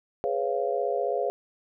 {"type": "chord", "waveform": "sine", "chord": "C# dominant seventh", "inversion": "second", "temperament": "just", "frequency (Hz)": [415.8, 498.9, 554.4, 693], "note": ["G#4", "B4", "C#5", "E#5"], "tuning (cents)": [2, 17, 0, -14], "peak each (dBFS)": -30, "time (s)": [0.24, 1.3], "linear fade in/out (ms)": 0, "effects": []}